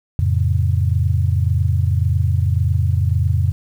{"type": "chord", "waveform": "sine", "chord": "F augmented", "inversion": "none", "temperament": "just", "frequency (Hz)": [87.31, 109.13, 136.42], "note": ["F2", "A2", "C#3"], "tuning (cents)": [0, -14, -27], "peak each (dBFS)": [-16, -19, -21], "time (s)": [0.19, 3.52], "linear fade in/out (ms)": 0, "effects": ["8-bit"]}